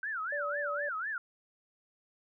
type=tone with vibrato; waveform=sine; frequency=1500 Hz; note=F#6; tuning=23 cents sharp; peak=-33 dBFS; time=0.03-1.18 s; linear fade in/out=2 ms; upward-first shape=sine; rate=4 Hz; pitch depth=300 cents each way
type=tone; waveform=sine; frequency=580 Hz; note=D5; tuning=22 cents flat; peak=-35 dBFS; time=0.32-0.89 s; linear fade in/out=5 ms
effects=none